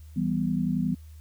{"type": "chord", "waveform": "sine", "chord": "E minor", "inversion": "none", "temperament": "equal", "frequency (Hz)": [164.81, 196, 246.9], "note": ["E3", "G3", "B3"], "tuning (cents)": [0, 0, 0], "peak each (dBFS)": -28, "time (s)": [0.16, 0.95], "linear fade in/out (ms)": 10, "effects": ["added 77 Hz sine -43 dBFS peak until 1.2 s", "white hiss -62 dBFS RMS until 1.2 s"]}